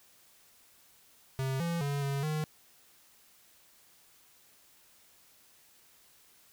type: tone with pitch steps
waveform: square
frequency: 133 / 169.4 / 141.9 / 139.3 / 153.9 Hz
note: C3 / E3 / C#3 / C#3 / D#3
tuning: +29 / +48 / +41 / +9 / -19 cents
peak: -31 dBFS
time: 1.39-2.44 s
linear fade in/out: 0 ms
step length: 210 ms
effects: white hiss -62 dBFS RMS until 6.52 s